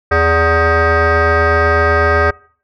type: tone with frequency modulation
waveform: sine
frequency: 583 Hz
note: D5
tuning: 13 cents flat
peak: -7 dBFS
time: 0.11-2.31 s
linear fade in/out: 10 ms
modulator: 332 Hz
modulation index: 3.6
effects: noise-tail reverb RT60 0.5 s tail -25 dB re dry + tanh soft clip ceiling -7 dBFS